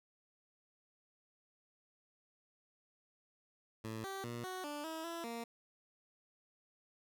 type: tone with pitch steps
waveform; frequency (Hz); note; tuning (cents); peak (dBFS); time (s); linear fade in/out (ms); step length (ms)
15% pulse; 111 / 388.2 / 119 / 370.9 / 293.5 / 321.3 / 335.9 / 232.9; A2 / G4 / A#2 / F#4 / D4 / E4 / E4 / A#3; +16 / -17 / +36 / +4 / -1 / -44 / +33 / -1; -35; 3.84-5.44; 5; 200
effects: none